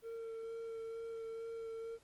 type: tone with vibrato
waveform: triangle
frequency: 454.4 Hz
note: A#4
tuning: 44 cents flat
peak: -40 dBFS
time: 0.02-1.99 s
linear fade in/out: 50 ms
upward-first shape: sine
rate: 2.2 Hz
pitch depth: 13 cents each way
effects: pink hiss -69 dBFS RMS until 2.03 s + Opus 24 kbps